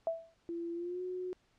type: tone with exponential decay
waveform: sine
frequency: 659.3 Hz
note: E5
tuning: in tune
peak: -27 dBFS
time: 0.07-0.34 s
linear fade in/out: 1 ms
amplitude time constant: 57 ms
type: tone with pitch glide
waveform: sine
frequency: 339.1 to 365.5 Hz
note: E4 to F#4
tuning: +49 to -21 cents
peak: -36 dBFS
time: 0.49-1.33 s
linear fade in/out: 0 ms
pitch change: +130 cents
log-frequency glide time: 0.74-1.02 s
effects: pink hiss -72 dBFS RMS until 1.58 s + low-pass 6000 Hz 12 dB/octave